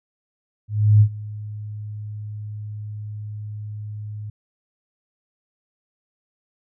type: tone with ADSR envelope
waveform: sine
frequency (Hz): 105.5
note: G#2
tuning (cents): +28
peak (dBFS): -8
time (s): 0.68-4.3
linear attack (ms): 330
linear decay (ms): 74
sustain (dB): -21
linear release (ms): 4
effects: none